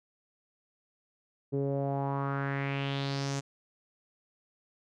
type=tone with low-pass filter sweep; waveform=sawtooth; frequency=138.59 Hz; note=C#3; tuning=in tune; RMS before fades=-32 dBFS; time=1.52-3.41 s; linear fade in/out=20 ms; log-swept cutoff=390 to 7000 Hz; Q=3.6; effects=none